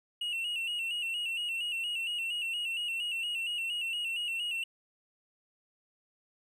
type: tone with vibrato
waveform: triangle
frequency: 2794 Hz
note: F7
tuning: in tune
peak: -30 dBFS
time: 0.21-4.64 s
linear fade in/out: 5 ms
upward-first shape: square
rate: 4.3 Hz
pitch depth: 56 cents each way
effects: none